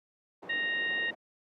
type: low-pass noise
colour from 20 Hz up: white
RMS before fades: -43 dBFS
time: 0.42-1.15 s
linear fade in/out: 10 ms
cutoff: 500 Hz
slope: 12 dB/octave
type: harmonic tone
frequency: 932.3 Hz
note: A#5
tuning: in tune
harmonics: 2 / 3 / 4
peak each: -29 / -38 / -44 dBFS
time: 0.49-1.11 s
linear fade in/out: 10 ms
effects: high-pass 300 Hz 12 dB/octave